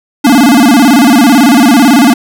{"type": "tone with vibrato", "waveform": "square", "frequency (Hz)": 259.6, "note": "C4", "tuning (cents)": -13, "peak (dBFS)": -3, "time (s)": [0.24, 2.14], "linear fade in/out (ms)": 10, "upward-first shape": "square", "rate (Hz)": 18, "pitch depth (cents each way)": 190, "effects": []}